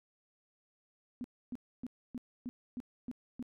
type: tone bursts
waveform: sine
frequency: 246.7 Hz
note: B3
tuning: 2 cents flat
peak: -37 dBFS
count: 8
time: 1.21-3.426 s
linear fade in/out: 0 ms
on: 32 ms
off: 280 ms
effects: none